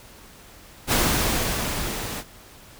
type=noise with level ramp; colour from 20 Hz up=pink; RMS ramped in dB=-19 to -32 dBFS; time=0.87-2.24 s; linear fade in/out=50 ms; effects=pink hiss -47 dBFS RMS until 2.79 s